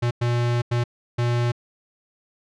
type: tone bursts at uneven times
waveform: square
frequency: 120 Hz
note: B2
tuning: 49 cents flat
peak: -20 dBFS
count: 4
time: 0.02-0.11 / 0.21-0.62 / 0.71-0.84 / 1.18-1.52 s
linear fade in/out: 10 ms
effects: low-pass 5000 Hz 12 dB/octave